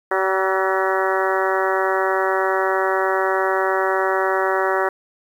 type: harmonic tone with a mistuned harmonic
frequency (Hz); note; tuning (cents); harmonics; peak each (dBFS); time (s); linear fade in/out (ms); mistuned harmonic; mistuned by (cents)
190.7; G3; -47; 2 / 3 / 4 / 5 / 6 / 7 / 8 / 9 / 10; -22 / -24 / -25 / -26 / -27 / -27 / -28 / -29 / -29; 0.11-4.89; 5; 8; -37
effects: 8-bit